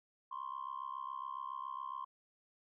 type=tone with amplitude modulation; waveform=sine; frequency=1054 Hz; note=C6; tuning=12 cents sharp; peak=-35 dBFS; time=0.31-2.05 s; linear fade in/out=10 ms; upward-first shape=sine; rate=67.2 Hz; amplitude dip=100%; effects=tanh soft clip ceiling -34 dBFS